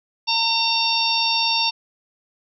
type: harmonic tone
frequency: 912 Hz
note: A#5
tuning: 38 cents flat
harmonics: 1 / 3 / 4 / 5 / 6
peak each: -24 / -24 / -24 / -24 / -24 dBFS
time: 0.27-1.71 s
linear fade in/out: 20 ms
effects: none